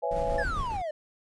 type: chord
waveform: sine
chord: C# minor seventh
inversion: third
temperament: just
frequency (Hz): 498.9 / 554.4 / 665.2 / 831.5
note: B4 / C#5 / E5 / G#5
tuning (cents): +17 / 0 / +16 / +2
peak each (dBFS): -32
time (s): 0.02-0.44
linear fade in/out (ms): 20
type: noise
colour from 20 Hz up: brown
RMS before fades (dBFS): -37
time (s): 0.11-0.68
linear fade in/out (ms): 5
type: noise with tremolo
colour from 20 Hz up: brown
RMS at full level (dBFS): -35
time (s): 0.16-0.82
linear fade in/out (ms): 2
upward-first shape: square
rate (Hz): 7.4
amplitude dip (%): 45
type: exponential sweep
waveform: triangle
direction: down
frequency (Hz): 1783 to 591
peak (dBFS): -28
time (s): 0.38-0.91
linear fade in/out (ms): 5
effects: resampled to 24000 Hz